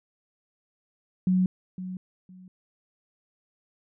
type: tone with echo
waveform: sine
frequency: 184.5 Hz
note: F#3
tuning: 5 cents flat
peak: -19 dBFS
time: 1.27-1.46 s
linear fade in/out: 2 ms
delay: 510 ms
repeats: 2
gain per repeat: -13 dB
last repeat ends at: 2.48 s
effects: none